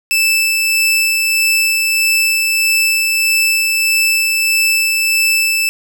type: tone with tremolo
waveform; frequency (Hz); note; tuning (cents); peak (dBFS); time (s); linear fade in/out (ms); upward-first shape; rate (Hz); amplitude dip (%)
sawtooth; 2637; E7; 0; -7; 0.11-5.69; 0; sine; 1.6; 25
effects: none